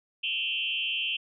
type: tone with frequency modulation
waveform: sine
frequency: 2900 Hz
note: F#7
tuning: 35 cents flat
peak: -27 dBFS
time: 0.23-1.17 s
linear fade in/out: 10 ms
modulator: 142 Hz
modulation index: 2.2
effects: none